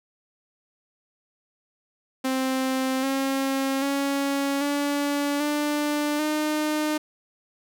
sawtooth tone with pitch steps, 262.1 / 270.1 / 278.3 / 286.8 / 295.6 / 304.6 Hz, C4 / C#4 / C#4 / D4 / D4 / D#4, +3 / -45 / +7 / -41 / +11 / -37 cents, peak -19 dBFS, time 2.24-6.98 s, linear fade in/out 10 ms, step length 790 ms, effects none

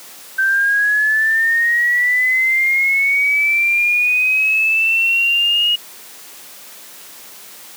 sine linear sweep, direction up, 1549 to 2887 Hz, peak -12 dBFS, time 0.38-5.76 s, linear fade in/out 10 ms, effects white hiss -38 dBFS RMS until 7.76 s + high-pass 200 Hz 12 dB/octave

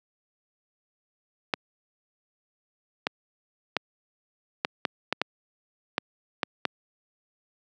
clicks, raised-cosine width 0.3 ms, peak -7 dBFS, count 10, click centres 1.538 / 3.069 / 3.767 / 4.649 / 4.852 / 5.126 / 5.216 / 5.981 / 6.432 / 6.653 s, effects high-pass 200 Hz 12 dB/octave

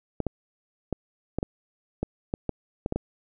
clicks, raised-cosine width 2 ms, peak -13 dBFS, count 11, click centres 0.203 / 0.267 / 0.927 / 1.386 / 1.429 / 2.03 / 2.339 / 2.493 / 2.861 / 2.924 / 2.96 s, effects none

